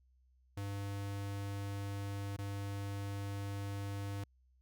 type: tone with dropouts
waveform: square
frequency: 100 Hz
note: G2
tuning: 35 cents sharp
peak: -39 dBFS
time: 0.57-4.24 s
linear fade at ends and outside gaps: 5 ms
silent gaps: 2.366-2.386 s
effects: added 63 Hz sine -66 dBFS peak until 4.61 s